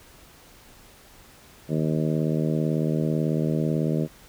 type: harmonic tone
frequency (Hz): 78.1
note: D#2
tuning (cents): +7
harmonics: 2 / 3 / 4 / 5 / 6 / 7 / 8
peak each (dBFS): -24 / -28 / -30 / -32 / -34 / -35 / -36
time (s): 1.68-4.08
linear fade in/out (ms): 50
effects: pink hiss -51 dBFS RMS until 4.28 s